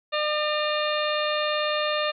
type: harmonic tone with a mistuned harmonic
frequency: 603 Hz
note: D5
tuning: 46 cents sharp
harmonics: 1 / 2 / 3 / 4 / 5 / 6 / 7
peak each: -26 / -29 / -32 / -35 / -33 / -33 / -36 dBFS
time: 0.12-2.12 s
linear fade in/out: 20 ms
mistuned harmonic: 5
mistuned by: -120 cents
effects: none